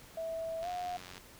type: tone with pitch glide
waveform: sine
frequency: 654 to 717.3 Hz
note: E5 to F5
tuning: -14 to +46 cents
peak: -35 dBFS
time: 0.17-0.97 s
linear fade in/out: 5 ms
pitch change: +160 cents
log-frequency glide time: 0.61-0.68 s
type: click train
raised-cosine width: 0.2 ms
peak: -30 dBFS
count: 51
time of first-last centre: 0.63-1.179 s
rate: 91 Hz
effects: pink hiss -55 dBFS RMS until 1.39 s